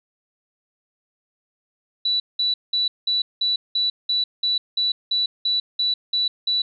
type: tone bursts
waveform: sine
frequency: 3951 Hz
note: B7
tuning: in tune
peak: -18 dBFS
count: 14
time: 2.05-6.62 s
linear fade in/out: 5 ms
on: 150 ms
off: 190 ms
effects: none